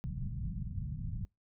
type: low-pass noise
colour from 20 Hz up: white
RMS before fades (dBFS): -38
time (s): 0.04-1.25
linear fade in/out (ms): 0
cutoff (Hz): 180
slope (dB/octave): 48
effects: noise-tail reverb RT60 0.2 s tail -25 dB re dry